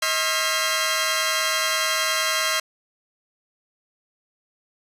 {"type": "tone cluster", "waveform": "15% pulse", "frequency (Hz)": [633, 1071, 1376, 1612, 2004], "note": ["D#5", "C6", "F6", "G6", "B6"], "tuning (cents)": [30, 40, -26, 48, 25], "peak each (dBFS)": -21, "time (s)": [0.02, 2.6], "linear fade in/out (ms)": 5, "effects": ["resampled to 32000 Hz", "8-bit"]}